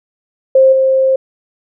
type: tone with level steps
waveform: sine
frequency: 529 Hz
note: C5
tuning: 19 cents sharp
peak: -4 / -8 dBFS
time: 0.55-1.16 s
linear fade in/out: 5 ms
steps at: 0.72 s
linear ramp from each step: 10 ms
effects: none